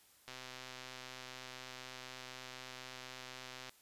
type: click train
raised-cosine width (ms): 0.2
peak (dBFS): -30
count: 438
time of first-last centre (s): 0.28-3.694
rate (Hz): 128
effects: white hiss -66 dBFS RMS until 3.81 s + resampled to 32000 Hz